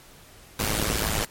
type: noise with amplitude modulation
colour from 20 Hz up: pink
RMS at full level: -22 dBFS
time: 0.59-1.25 s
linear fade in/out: 5 ms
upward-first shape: sine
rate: 107 Hz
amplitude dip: 85%
effects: pink hiss -50 dBFS RMS until 1.3 s + MP3 64 kbps